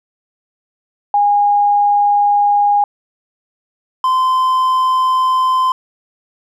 sine / triangle tone pair in turn, 819 / 1031.9 Hz, G#5 / C6, -24 / -24 cents, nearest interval major third, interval 400 cents, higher second, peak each -9 dBFS, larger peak neither, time 1.14-2.84 / 4.04-5.72 s, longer first, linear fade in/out 2 ms, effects none

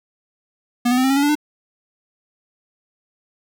square tone with pitch steps, 242.1 / 249.6 / 257.4 / 265.4 / 273.6 / 282.1 / 290.9 / 300 Hz, B3 / B3 / C4 / C4 / C#4 / C#4 / D4 / D4, -34 / +19 / -28 / +25 / -23 / +30 / -16 / +37 cents, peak -15 dBFS, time 0.85-1.354 s, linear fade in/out 10 ms, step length 63 ms, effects none

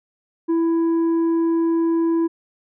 triangle tone with tanh clipping, 331.3 Hz, E4, 9 cents sharp, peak -17 dBFS, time 0.48-2.28 s, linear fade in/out 20 ms, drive 9 dB, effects none

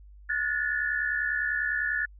sine tone cluster, 1456 / 1723 / 1793 Hz, F#6 / A6 / A6, -28 / -37 / +32 cents, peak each -31 / -28 / -32 dBFS, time 0.29-2.06 s, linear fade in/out 10 ms, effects added 50 Hz sine -47 dBFS peak until 2.19 s

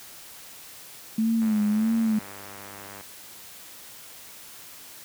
sine tone with vibrato, 217.9 Hz, A3, 17 cents flat, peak -20 dBFS, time 1.18-2.19 s, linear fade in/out 5 ms, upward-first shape sine, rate 1.6 Hz, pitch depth 76 cents each way
click train, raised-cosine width 0.5 ms, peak -27 dBFS, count 159, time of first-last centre 1.42-3.01 s, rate 99.4 Hz
effects white hiss -45 dBFS RMS until 5.04 s + high-pass 60 Hz 12 dB/octave

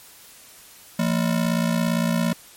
square ring-modulated tone, 200.2 Hz, G3, 37 cents sharp, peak -17 dBFS, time 0.99-2.33 s, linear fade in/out 0 ms, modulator 28.8 Hz, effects white hiss -47 dBFS RMS until 2.56 s + MP3 64 kbps

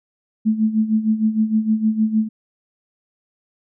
sine tone with tremolo, 218.2 Hz, A3, 14 cents flat, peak -12 dBFS, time 0.45-2.29 s, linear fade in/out 20 ms, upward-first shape sine, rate 6.5 Hz, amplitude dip 75%, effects none

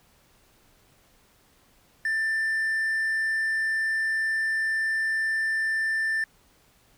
triangle tone with hard clipping, 1779 Hz, A6, 19 cents sharp, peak -24 dBFS, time 2.05-6.24 s, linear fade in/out 2 ms, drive 5 dB, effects pink hiss -61 dBFS RMS until 6.97 s

